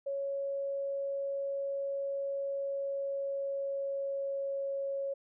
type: tone with pitch glide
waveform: sine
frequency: 554.4 to 551.2 Hz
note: C#5 to C#5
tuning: 0 to -10 cents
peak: -32 dBFS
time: 0.06-5.14 s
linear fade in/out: 10 ms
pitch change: -10 cents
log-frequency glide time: 2.47-4.78 s
effects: none